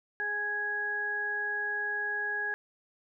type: harmonic tone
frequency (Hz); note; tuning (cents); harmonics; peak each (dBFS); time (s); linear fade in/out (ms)
415.3; G#4; 0; 1 / 2 / 4; -42 / -41 / -30; 0.2-2.54; 0
effects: none